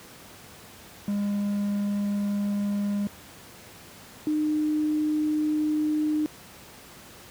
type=tone pair in turn; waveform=triangle / sine; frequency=203.3 / 304.6 Hz; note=G#3 / D#4; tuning=-37 / -37 cents; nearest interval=perfect fifth; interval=700 cents; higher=second; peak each=-22 dBFS; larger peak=neither; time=1.08-3.07 / 4.27-6.26 s; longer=neither; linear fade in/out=0 ms; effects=pink hiss -47 dBFS RMS until 7.3 s + high-pass 80 Hz 12 dB/octave